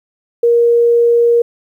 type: tone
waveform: sine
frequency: 471.2 Hz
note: A#4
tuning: 19 cents sharp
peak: -7 dBFS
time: 0.43-1.42 s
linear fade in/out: 5 ms
effects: 8-bit